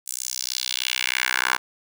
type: tone with high-pass filter sweep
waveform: 10% pulse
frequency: 63.2 Hz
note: B1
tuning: 41 cents sharp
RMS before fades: -26 dBFS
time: 0.06-1.58 s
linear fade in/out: 20 ms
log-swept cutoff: 8400 to 1200 Hz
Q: 2.1
effects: none